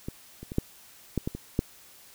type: clicks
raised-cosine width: 3 ms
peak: -20 / -27 / -23 / -10 / -13 / -16 / -22 / -10 dBFS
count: 8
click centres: 0.085 / 0.43 / 0.519 / 0.584 / 1.177 / 1.275 / 1.35 / 1.591 s
effects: white hiss -53 dBFS RMS until 2.14 s

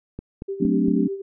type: click train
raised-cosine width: 3 ms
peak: -19 dBFS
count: 4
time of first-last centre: 0.19-0.883 s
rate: 4.33 Hz
type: tone with tremolo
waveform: sine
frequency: 392 Hz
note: G4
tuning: in tune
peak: -24 dBFS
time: 0.48-1.22 s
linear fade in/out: 10 ms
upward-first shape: sine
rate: 8.2 Hz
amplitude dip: 65%
type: chord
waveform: sine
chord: D dominant seventh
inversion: first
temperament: equal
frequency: 185 / 220 / 261.6 / 293.7 Hz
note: F#3 / A3 / C4 / D4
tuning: 0 / 0 / 0 / 0 cents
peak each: -23 dBFS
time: 0.6-1.08 s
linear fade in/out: 10 ms
effects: none

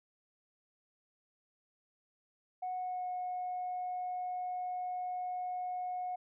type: tone with pitch glide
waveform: sine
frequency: 735 to 727.4 Hz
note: F#5 to F#5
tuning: -12 to -30 cents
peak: -34 dBFS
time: 2.62-6.16 s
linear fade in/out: 10 ms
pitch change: -18 cents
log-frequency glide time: 2.75-3.07 s
effects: tanh soft clip ceiling -31 dBFS

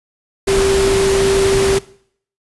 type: tone in noise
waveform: sine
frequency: 390 Hz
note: G4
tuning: 9 cents flat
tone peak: -12 dBFS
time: 0.47-1.79 s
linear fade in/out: 10 ms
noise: pink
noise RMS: -19 dBFS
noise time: 0.47-1.79 s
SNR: +4 dB
effects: noise-tail reverb RT60 0.6 s tail -20 dB re dry + resampled to 24000 Hz

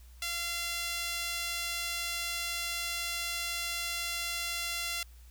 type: tone with high-pass filter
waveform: sawtooth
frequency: 686 Hz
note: F5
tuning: 31 cents flat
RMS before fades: -35 dBFS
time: 0.22-5.03 s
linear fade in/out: 2 ms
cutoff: 2500 Hz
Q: 0.91
effects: added 60 Hz sine -50 dBFS peak until 5.3 s + white hiss -63 dBFS RMS until 5.3 s

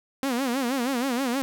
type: tone with vibrato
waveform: sawtooth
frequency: 255.3 Hz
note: C4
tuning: 42 cents flat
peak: -20 dBFS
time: 0.23-1.42 s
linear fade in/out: 0 ms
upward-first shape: sine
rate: 6.3 Hz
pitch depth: 150 cents each way
effects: none

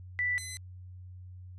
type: tone pair in turn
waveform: sine / 5% pulse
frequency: 1975.5 / 2026 Hz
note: B6 / B6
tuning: 0 / +44 cents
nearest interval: unison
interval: 44 cents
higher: second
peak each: -27 / -27 dBFS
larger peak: neither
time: 0.19-0.38 / 0.38-0.57 s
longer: neither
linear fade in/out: 0 ms
effects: added 91 Hz sine -44 dBFS peak until 1.58 s + resampled to 22050 Hz

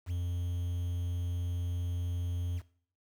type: tone with quantisation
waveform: triangle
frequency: 87.7 Hz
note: F2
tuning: 8 cents sharp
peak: -29 dBFS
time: 0.06-2.62 s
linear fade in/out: 50 ms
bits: 9
effects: noise-tail reverb RT60 0.5 s tail -17 dB re dry

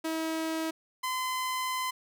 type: tone pair in turn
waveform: sawtooth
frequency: 321.5 / 1024.5 Hz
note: E4 / C6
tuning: -43 / -37 cents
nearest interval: octave + minor sixth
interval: 2006 cents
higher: second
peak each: -26 dBFS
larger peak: neither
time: 0.04-0.71 / 1.03-1.91 s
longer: second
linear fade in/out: 10 ms
effects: none

